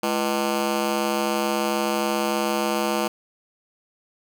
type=ring-modulated tone; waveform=15% pulse; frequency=277.2 Hz; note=C#4; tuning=in tune; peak=-12 dBFS; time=0.03-3.08 s; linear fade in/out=5 ms; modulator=63.4 Hz; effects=none